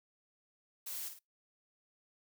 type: noise with echo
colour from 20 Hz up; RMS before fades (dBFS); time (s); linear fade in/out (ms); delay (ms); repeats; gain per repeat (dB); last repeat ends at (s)
blue; -42; 0.86-1.09; 10; 51; 2; -7; 1.192
effects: noise-tail reverb RT60 0.2 s tail -25 dB re dry